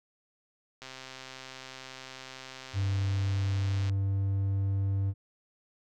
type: click train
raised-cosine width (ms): 0.2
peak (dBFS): -26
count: 404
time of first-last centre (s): 0.82-3.896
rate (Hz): 131
type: tone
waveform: triangle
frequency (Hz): 97.9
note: G2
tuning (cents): -2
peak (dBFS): -24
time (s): 2.73-5.14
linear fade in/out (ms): 50
effects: none